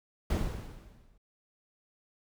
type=noise with exponential decay; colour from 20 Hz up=brown; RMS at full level=-26 dBFS; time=0.3-1.18 s; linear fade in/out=5 ms; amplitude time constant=190 ms; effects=none